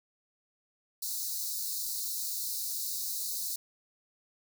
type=high-pass noise; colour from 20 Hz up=white; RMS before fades=-35 dBFS; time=1.02-3.56 s; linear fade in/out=5 ms; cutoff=3900 Hz; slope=96 dB/octave; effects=none